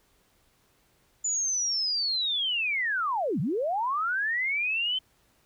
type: linear two-way sweep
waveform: sine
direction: down then up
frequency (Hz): 7040 to 125.9 to 3100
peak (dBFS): -25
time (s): 1.24-4.99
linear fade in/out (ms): 10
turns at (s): 3.4
effects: pink hiss -66 dBFS RMS until 5.45 s